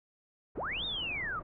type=low-pass noise; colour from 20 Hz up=pink; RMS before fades=-46 dBFS; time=0.55-1.43 s; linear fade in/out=10 ms; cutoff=1400 Hz; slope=24 dB/octave
type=linear two-way sweep; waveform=sine; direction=up then down; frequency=220 to 3749 to 1153 Hz; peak=-33 dBFS; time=0.57-1.4 s; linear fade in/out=10 ms; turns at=0.85 s
effects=none